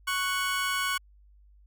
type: tone pair together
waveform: 25% pulse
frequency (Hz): 1108.7 / 1484.2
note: C#6 / F#6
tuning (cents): 0 / +5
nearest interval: perfect fourth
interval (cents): 505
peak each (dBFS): -26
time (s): 0.07-0.98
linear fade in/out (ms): 10
effects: added 50 Hz sine -54 dBFS peak until 1.66 s